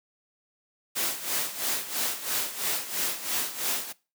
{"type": "noise with tremolo", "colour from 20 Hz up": "white", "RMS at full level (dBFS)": -27, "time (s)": [0.95, 3.93], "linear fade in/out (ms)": 20, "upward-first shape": "sine", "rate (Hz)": 3, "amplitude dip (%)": 75, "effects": ["noise-tail reverb RT60 0.3 s tail -21 dB re dry", "high-pass 200 Hz 12 dB/octave"]}